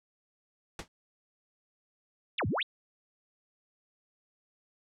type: noise with exponential decay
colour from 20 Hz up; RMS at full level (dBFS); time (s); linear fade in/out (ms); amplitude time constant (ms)
pink; -34; 0.79-0.88; 2; 19
type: exponential two-way sweep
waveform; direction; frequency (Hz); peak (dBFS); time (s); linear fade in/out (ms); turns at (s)
sine; down then up; 4100 to 82.41 to 4100; -28; 2.38-2.63; 5; 2.47
effects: low-pass 7000 Hz 12 dB/octave